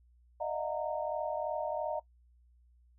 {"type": "tone cluster", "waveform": "sine", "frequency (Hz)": [607, 650, 722, 923], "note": ["D#5", "E5", "F#5", "A#5"], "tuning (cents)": [-43, -24, -43, -17], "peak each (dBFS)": [-36, -39, -39, -39], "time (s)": [0.4, 2], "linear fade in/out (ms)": 10, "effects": ["noise-tail reverb RT60 0.1 s tail -20 dB re dry", "added 60 Hz sine -61 dBFS peak until 2.98 s"]}